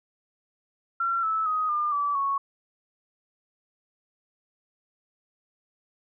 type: tone with pitch steps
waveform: sine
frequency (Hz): 1363 / 1307.5 / 1254.2 / 1203.1 / 1154.1 / 1107.1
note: F6 / E6 / D#6 / D6 / D6 / C#6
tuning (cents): -43 / -15 / +13 / +41 / -31 / -3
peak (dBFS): -23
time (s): 1-2.38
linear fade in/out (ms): 5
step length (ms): 230
effects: none